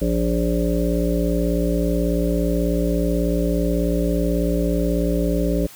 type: harmonic tone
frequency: 58.27 Hz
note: A#1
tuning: in tune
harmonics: 1 / 3 / 5 / 7 / 9 / 10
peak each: -22 / -23 / -24 / -27 / -27 / -28 dBFS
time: 0.01-5.67 s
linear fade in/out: 10 ms
effects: white hiss -43 dBFS RMS until 5.75 s